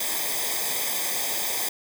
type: noise with comb filter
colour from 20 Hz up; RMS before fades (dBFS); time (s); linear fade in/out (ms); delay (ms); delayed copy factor
white; -27; 0-1.69; 5; 0.71; -0.8
effects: none